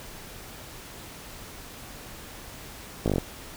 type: slowing click train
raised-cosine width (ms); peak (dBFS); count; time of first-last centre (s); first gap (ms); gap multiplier
2; -11; 7; 3.06-3.182; 18; 1.05
effects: pink hiss -43 dBFS RMS until 3.56 s

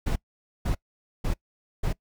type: noise bursts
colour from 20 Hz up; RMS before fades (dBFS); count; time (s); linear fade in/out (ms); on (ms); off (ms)
brown; -25; 4; 0.06-1.93; 10; 100; 490
effects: noise-tail reverb RT60 0.1 s tail -23 dB re dry

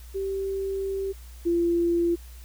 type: tone pair in turn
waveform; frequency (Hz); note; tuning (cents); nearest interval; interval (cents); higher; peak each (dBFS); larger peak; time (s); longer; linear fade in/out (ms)
sine; 388.8 / 342.2; G4 / F4; -14 / -35; major second; 221; first; -26 / -20; second; 0.14-1.13 / 1.45-2.16; first; 20
effects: added 60 Hz sine -41 dBFS peak until 2.44 s + white hiss -53 dBFS RMS until 2.44 s

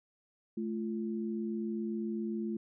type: tone pair together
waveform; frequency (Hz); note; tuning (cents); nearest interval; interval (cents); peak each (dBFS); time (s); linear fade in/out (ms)
sine; 217.6 / 345; A3 / F4; -19 / -21; minor sixth; 798; -34 / -38; 0.57-2.57; 5
effects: none

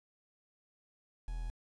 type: tone with quantisation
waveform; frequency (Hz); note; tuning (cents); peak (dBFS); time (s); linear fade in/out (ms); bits
triangle; 40.68; E1; -22; -34; 1.28-1.5; 0; 9
effects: resampled to 24000 Hz

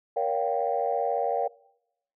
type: chord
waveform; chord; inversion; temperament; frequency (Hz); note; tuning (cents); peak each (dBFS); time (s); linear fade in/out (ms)
sine; G half-diminished seventh; first; just; 470.4 / 564.5 / 705.6 / 784; Bb4 / Db5 / F5 / G5; +16 / +31 / +18 / 0; -29; 0.16-1.48; 10
effects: noise-tail reverb RT60 0.8 s tail -22 dB re dry + tanh soft clip ceiling -14 dBFS

